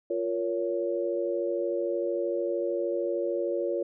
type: chord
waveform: sine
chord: Bb minor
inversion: second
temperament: just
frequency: 349.6 / 466.2 / 559.4 Hz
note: F4 / Bb4 / Db5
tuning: +2 / 0 / +16 cents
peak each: -30 / -32 / -30 dBFS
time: 0.1-3.83 s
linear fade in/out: 5 ms
effects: none